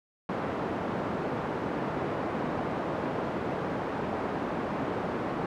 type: band-pass noise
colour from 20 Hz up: pink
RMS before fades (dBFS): -32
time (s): 0.29-5.46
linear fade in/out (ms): 2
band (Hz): 180 to 1100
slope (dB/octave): 12
effects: none